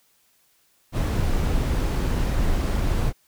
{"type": "noise", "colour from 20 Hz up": "brown", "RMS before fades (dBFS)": -22, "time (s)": [0.92, 3.13], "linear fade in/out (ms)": 50, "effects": ["white hiss -63 dBFS RMS until 3.27 s"]}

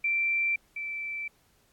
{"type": "tone pair in turn", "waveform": "sine", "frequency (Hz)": [2349, 2329], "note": ["D7", "D7"], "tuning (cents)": [0, -15], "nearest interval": "unison", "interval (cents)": 15, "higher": "first", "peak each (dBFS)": [-24, -32], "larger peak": "first", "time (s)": [[0.04, 0.56], [0.76, 1.28]], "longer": "neither", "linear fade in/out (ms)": 5, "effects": ["pink hiss -66 dBFS RMS until 1.72 s", "AAC 64 kbps"]}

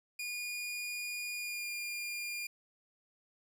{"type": "tone with pitch glide", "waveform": "sawtooth", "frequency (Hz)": [2438, 2410], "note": ["D#7", "D7"], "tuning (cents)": [-36, 44], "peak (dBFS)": -34, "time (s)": [0.19, 2.47], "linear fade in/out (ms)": 5, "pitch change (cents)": -20, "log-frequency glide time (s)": [1.34, 1.69], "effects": []}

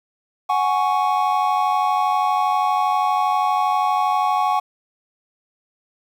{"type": "chord", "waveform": "triangle", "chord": "F# suspended second", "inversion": "none", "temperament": "just", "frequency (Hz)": [740, 832.5, 1110], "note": ["F#5", "G#5", "C#6"], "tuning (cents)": [0, 4, 2], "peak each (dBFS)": -19, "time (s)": [0.49, 4.6], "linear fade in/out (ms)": 10, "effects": ["8-bit"]}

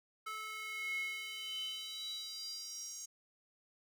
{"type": "tone with high-pass filter sweep", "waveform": "square", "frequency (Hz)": 434.3, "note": "A4", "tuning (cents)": -23, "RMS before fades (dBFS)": -43, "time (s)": [0.26, 3.06], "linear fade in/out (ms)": 10, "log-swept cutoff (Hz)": [1500, 6400], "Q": 8, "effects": []}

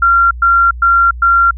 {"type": "tone bursts", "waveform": "sine", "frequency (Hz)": 1377, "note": "F6", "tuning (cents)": -25, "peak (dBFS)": -6, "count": 4, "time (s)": [0.02, 1.51], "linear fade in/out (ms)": 5, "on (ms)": 290, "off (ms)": 110, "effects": ["added 60 Hz sine -23 dBFS peak until 1.57 s"]}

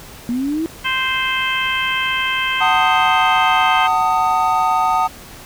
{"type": "linear sweep", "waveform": "sine", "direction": "up", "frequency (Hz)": [233.2, 332.4], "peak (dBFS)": -17, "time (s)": [0.29, 0.66], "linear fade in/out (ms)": 0}
{"type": "harmonic tone", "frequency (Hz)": 522, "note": "C5", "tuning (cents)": -4, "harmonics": [2, 3, 4, 5, 6], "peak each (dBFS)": [-23, -23, -23, -23, -23], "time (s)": [0.84, 3.88], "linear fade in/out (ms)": 20}
{"type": "chord", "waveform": "triangle", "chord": "D# diminished", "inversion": "first", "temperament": "just", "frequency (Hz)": [746.7, 896, 1244.5], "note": ["F#5", "A5", "D#6"], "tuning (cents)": [16, 31, 0], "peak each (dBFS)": -16, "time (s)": [2.6, 5.08], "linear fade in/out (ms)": 20}
{"effects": ["pink hiss -38 dBFS RMS until 5.45 s"]}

